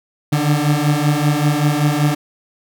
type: beating tone pair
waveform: 30% pulse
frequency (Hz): 145.4 / 150.6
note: D3 / D3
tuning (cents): -17 / +44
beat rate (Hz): 5.2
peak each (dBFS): -14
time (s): 0.32-2.15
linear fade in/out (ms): 10
effects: none